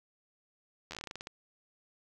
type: slowing click train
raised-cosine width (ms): 0.2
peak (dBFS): -24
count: 13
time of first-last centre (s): 0.91-1.271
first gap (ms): 11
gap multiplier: 1.17
effects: none